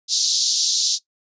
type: band-pass noise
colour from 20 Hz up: white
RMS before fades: -20 dBFS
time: 0.08-0.99 s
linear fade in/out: 50 ms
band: 3800 to 6500 Hz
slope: 48 dB/octave
effects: noise-tail reverb RT60 0.1 s tail -18 dB re dry + resampled to 16000 Hz